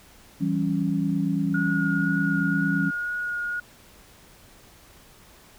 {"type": "chord", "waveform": "sine", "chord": "C# diminished", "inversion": "first", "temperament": "equal with one note detuned", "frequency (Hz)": [164.81, 193.52, 277.2], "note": ["E3", "G3", "C#4"], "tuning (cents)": [0, -22, 0], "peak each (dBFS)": -26, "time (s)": [0.4, 2.91], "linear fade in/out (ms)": 20}
{"type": "tone with vibrato", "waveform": "sine", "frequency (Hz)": 1442, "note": "F#6", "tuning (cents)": -45, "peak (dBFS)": -26, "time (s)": [1.54, 3.6], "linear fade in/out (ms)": 5, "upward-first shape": "sine", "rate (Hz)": 2, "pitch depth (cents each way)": 11}
{"effects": ["pink hiss -52 dBFS RMS until 5.58 s"]}